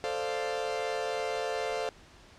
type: chord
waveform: 40% pulse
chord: D minor seventh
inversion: second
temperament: equal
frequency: 440 / 523.3 / 587.3 / 698.5 Hz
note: A4 / C5 / D5 / F5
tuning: 0 / 0 / 0 / 0 cents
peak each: -34 / -35 / -38 / -35 dBFS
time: 0.04-1.89 s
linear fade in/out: 0 ms
effects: pink hiss -55 dBFS RMS until 2.38 s + low-pass 6000 Hz 12 dB/octave